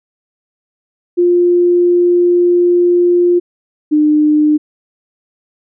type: tone pair in turn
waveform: sine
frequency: 351.7 / 302 Hz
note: F4 / D4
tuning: +12 / +48 cents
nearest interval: minor third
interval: 264 cents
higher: first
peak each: -7 dBFS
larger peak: neither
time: 1.17-3.4 / 3.91-4.58 s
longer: first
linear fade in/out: 20 ms
effects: none